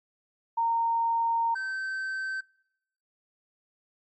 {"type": "tone pair in turn", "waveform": ["sine", "triangle"], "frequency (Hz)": [922, 1546.4], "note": ["A#5", "G6"], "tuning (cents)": [-19, -24], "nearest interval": "major sixth", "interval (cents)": 895, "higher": "second", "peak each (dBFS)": [-23, -28], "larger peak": "first", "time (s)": [[0.57, 1.55], [1.55, 2.41]], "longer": "first", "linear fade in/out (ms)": 10, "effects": ["noise-tail reverb RT60 0.8 s tail -25 dB re dry", "MP3 32 kbps"]}